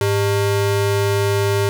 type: ring-modulated tone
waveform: square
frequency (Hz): 251.4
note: B3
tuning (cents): +31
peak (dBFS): -13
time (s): 0.01-1.69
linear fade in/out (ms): 0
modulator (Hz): 147
effects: none